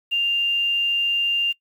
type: tone with quantisation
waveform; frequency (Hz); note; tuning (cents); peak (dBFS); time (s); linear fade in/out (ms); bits
sine; 2794; F7; 0; -18; 0.11-1.53; 20; 8
effects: noise-tail reverb RT60 0.1 s tail -23 dB re dry